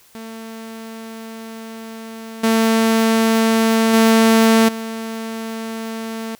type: tone with level steps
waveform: sawtooth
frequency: 224.3 Hz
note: A3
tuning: 34 cents sharp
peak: -27 / -9 / -6 / -21 dBFS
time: 0.15-6.35 s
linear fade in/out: 0 ms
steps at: 2.43 / 3.93 / 4.68 s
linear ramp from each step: 10 ms
effects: white hiss -51 dBFS RMS until 6.39 s